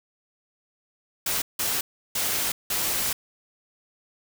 white noise bursts at uneven times, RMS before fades -26 dBFS, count 4, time 1.26-1.42 / 1.59-1.81 / 2.15-2.52 / 2.7-3.13 s, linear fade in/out 5 ms, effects none

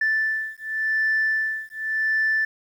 sine beating tone pair, 1760 / 1760.89 Hz, A6 / A6, 0 / +1 cents, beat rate 0.89 Hz, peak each -23 / -23 dBFS, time 0.01-2.45 s, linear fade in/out 5 ms, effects tanh soft clip ceiling -15 dBFS + 9-bit

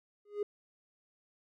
triangle tone with exponential growth, 412.9 Hz, G#4, 10 cents flat, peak -24 dBFS, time 0.25-0.43 s, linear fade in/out 5 ms, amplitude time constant 39 ms, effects tanh soft clip ceiling -26 dBFS

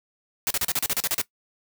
white noise bursts, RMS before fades -24 dBFS, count 11, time 0.47-1.215 s, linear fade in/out 0 ms, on 35 ms, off 36 ms, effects noise-tail reverb RT60 0.1 s tail -19 dB re dry

